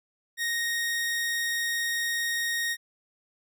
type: tone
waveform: sawtooth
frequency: 1864.7 Hz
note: A#6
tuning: in tune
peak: -23 dBFS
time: 0.37-2.77 s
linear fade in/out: 50 ms
effects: none